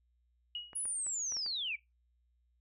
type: tone with exponential decay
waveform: sine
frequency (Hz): 2899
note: F#7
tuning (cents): -36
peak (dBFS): -35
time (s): 0.55-0.84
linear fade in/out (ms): 2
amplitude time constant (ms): 61
type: clicks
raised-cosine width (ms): 0.5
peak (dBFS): -36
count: 6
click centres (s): 0.732 / 0.855 / 1.066 / 1.322 / 1.368 / 1.463
type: linear sweep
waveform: sine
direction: down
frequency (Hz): 10548 to 2217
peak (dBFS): -34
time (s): 0.75-1.76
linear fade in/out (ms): 10
effects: noise-tail reverb RT60 0.2 s tail -20 dB re dry + added 60 Hz sine -70 dBFS peak until 2.6 s